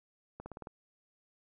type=accelerating click train; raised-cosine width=1 ms; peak=-30 dBFS; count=6; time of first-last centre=0.4-0.671 s; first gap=60 ms; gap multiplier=0.95; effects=none